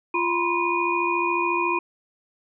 sine tone cluster, 346.9 / 966 / 1040 / 2459 Hz, F4 / B5 / C6 / D#7, -12 / -39 / -11 / -21 cents, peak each -26 dBFS, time 0.14-1.79 s, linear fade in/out 5 ms, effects none

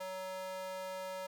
square tone with high-pass filter, 187.3 Hz, F#3, 21 cents sharp, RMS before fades -42 dBFS, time 0-1.27 s, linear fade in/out 10 ms, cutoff 660 Hz, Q 3.3, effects none

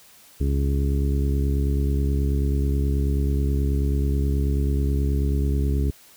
harmonic tone, 69.3 Hz, C#2, in tune, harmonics 1 / 2 / 3 / 4 / 5 / 6, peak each -20 / -27 / -33 / -31 / -36 / -34 dBFS, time 0.4-5.91 s, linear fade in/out 10 ms, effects white hiss -51 dBFS RMS until 6.16 s

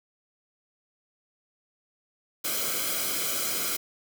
white noise with comb filter, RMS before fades -29 dBFS, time 2.44-3.77 s, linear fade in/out 10 ms, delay 1.1 ms, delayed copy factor -0.75, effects none

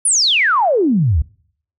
sine exponential sweep, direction down, 10400 to 64.9 Hz, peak -11 dBFS, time 0.05-1.22 s, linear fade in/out 5 ms, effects noise-tail reverb RT60 0.6 s tail -24 dB re dry

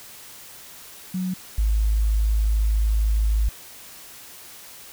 sine tone pair in turn, 184.4 / 53.23 Hz, F#3 / G#1, -6 / +43 cents, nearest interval octave + minor seventh, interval 2151 cents, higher first, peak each -23 / -17 dBFS, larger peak second, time 1.14-1.34 / 1.58-3.49 s, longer second, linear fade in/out 5 ms, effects white hiss -43 dBFS RMS until 4.92 s

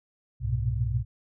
sine tone cluster, 64.3 / 102.9 / 117.2 / 124.3 Hz, C2 / G#2 / A#2 / B2, -30 / -16 / +10 / +12 cents, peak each -30 dBFS, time 0.4-1.05 s, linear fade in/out 50 ms, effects none

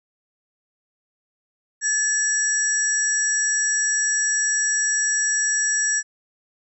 sine tone cluster, 1729 / 5730 / 7650 Hz, A6 / F8 / A#8, -31 / +44 / +44 cents, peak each -23 dBFS, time 1.81-6.03 s, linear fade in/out 50 ms, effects none

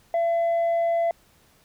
sine tone, 675 Hz, E5, 41 cents sharp, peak -17 dBFS, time 0.14-1.11 s, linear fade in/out 2 ms, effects tanh soft clip ceiling -19 dBFS + pink hiss -59 dBFS RMS until 1.64 s

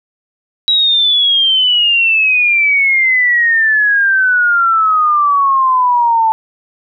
sine exponential sweep, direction down, 3879 to 880 Hz, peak -8 dBFS, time 0.68-6.32 s, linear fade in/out 0 ms, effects none

